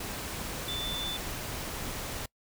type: tone in noise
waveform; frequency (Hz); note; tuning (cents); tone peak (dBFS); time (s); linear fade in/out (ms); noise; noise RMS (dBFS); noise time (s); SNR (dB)
sine; 3520; A7; 0; -33; 0.68-1.17; 5; pink; -37; 0-2.26; +1
effects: noise-tail reverb RT60 0.1 s tail -24 dB re dry